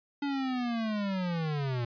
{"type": "linear sweep", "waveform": "square", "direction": "down", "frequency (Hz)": [287, 116.54], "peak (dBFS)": -30, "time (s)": [0.22, 1.85], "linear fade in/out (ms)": 5, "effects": ["resampled to 11025 Hz"]}